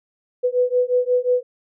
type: beating tone pair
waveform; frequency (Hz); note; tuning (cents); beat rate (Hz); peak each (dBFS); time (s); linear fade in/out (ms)
sine; 493.9 / 499.5; B4 / B4; 0 / +20; 5.6; -19; 0.43-1.43; 20
effects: none